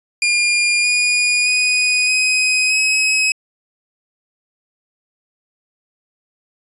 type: tone with pitch steps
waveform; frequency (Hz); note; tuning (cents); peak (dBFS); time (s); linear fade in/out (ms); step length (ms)
sawtooth; 2413 / 2447 / 2481 / 2515 / 2551; D7 / D#7 / D#7 / D#7 / D#7; +46 / -29 / -6 / +18 / +43; -10; 0.22-3.32; 2; 620
effects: resampled to 24000 Hz